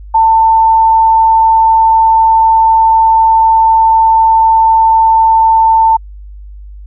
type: tone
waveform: sine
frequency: 894 Hz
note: A5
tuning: 27 cents sharp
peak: -4 dBFS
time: 0.14-5.97 s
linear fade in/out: 10 ms
effects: added 50 Hz sine -27 dBFS peak until 6.86 s